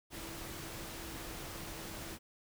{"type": "tone in noise", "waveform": "sine", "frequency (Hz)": 329.6, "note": "E4", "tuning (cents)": 0, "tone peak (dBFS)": -52, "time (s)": [0.1, 2.19], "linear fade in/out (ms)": 50, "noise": "pink", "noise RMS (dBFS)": -45, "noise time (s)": [0.1, 2.19], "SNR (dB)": -10, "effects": []}